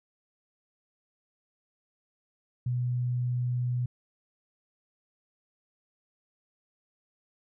sine tone, 123.47 Hz, B2, in tune, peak -26 dBFS, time 2.66-3.86 s, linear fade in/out 5 ms, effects none

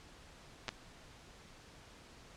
clicks, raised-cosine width 0.2 ms, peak -20 dBFS, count 2, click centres 0.682 / 0.69 s, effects pink hiss -57 dBFS RMS until 2.36 s + low-pass 7000 Hz 12 dB/octave

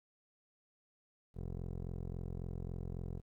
15% pulse tone with low-pass filter, 43.65 Hz, F1, in tune, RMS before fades -42 dBFS, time 1.34-3.22 s, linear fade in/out 50 ms, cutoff 440 Hz, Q 0.9, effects 12-bit

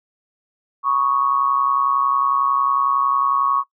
sine tone with amplitude modulation, 1111 Hz, C#6, 4 cents sharp, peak -12 dBFS, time 0.83-3.64 s, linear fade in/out 50 ms, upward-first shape sine, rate 131 Hz, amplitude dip 65%, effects noise-tail reverb RT60 0.1 s tail -21 dB re dry

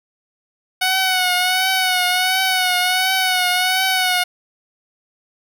10% pulse tone with vibrato, 740 Hz, F#5, in tune, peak -7 dBFS, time 0.81-4.24 s, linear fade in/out 10 ms, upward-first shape triangle, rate 1.4 Hz, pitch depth 53 cents each way, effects none

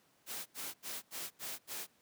white noise bursts, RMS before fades -42 dBFS, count 6, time 0.26-1.87 s, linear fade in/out 50 ms, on 200 ms, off 82 ms, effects pink hiss -70 dBFS RMS until 2.01 s + high-pass 150 Hz 12 dB/octave

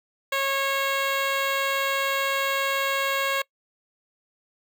10% pulse tone with notch filter, 547 Hz, C#5, 23 cents flat, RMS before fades -25 dBFS, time 0.32-3.42 s, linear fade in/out 5 ms, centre 9600 Hz, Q 1.3, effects noise-tail reverb RT60 0.1 s tail -23 dB re dry

